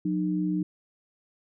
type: tone pair together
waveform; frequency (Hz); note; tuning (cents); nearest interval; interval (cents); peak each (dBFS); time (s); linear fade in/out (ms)
sine; 180.8 / 305.5; F#3 / D#4; -40 / -32; major sixth; 908; -27; 0.05-0.63; 5
effects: none